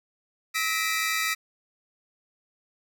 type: tone cluster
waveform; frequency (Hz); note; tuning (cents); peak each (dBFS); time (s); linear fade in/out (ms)
sawtooth; 1289 / 1890 / 1994 / 2354; E6 / A#6 / B6 / D7; -39 / +23 / +16 / +3; -27; 0.54-1.35; 20
effects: none